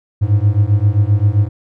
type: beating tone pair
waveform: triangle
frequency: 99.4 / 107 Hz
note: G2 / A2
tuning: +25 / -48 cents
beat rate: 7.6 Hz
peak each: -11 dBFS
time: 0.21-1.49 s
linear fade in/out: 20 ms
effects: none